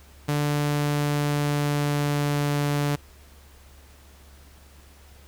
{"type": "tone with pitch glide", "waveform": "sawtooth", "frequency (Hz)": [146.83, 145.06], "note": ["D3", "D3"], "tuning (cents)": [0, -21], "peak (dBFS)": -18, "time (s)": [0.28, 2.96], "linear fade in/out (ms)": 10, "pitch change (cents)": -21, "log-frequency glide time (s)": [0.39, 2.62], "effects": ["added 70 Hz sine -49 dBFS peak until 5.27 s", "pink hiss -54 dBFS RMS until 5.27 s"]}